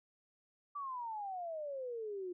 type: exponential sweep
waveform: sine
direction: down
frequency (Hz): 1174.7 to 350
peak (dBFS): -39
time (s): 0.75-2.33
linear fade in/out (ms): 10
effects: none